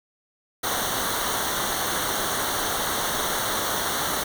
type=noise with comb filter; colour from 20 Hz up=pink; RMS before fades=-26 dBFS; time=0.63-4.24 s; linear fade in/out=10 ms; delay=0.4 ms; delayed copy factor=-0.8; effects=none